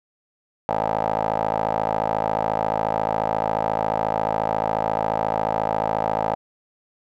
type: tone with band-pass filter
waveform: 15% pulse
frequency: 54.2 Hz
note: A1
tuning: 25 cents flat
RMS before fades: -23 dBFS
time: 0.69-6.35 s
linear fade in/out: 0 ms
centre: 750 Hz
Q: 6.6
effects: none